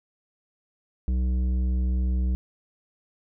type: tone with tanh clipping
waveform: sine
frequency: 62.7 Hz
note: B1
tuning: 27 cents sharp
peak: -23 dBFS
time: 1.08-2.35 s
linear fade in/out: 0 ms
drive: 10 dB
effects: none